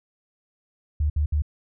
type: tone bursts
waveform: sine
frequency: 74.8 Hz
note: D2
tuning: 32 cents sharp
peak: -19 dBFS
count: 3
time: 1-1.421 s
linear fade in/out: 5 ms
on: 99 ms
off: 62 ms
effects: none